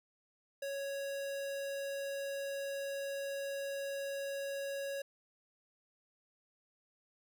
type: tone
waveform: square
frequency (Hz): 554.4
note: C#5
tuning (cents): 0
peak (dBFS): -38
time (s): 0.62-5.02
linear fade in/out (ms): 5
effects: none